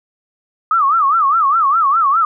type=tone with vibrato; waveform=sine; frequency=1215 Hz; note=D#6; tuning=42 cents flat; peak=-10 dBFS; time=0.71-2.25 s; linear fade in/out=2 ms; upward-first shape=sine; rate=4.9 Hz; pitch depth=200 cents each way; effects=none